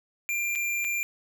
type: tone with dropouts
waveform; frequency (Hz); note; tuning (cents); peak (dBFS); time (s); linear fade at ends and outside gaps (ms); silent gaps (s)
square; 2381; D7; +23; -27; 0.29-1.03; 0; 0.552-0.557 / 0.844-0.848
effects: none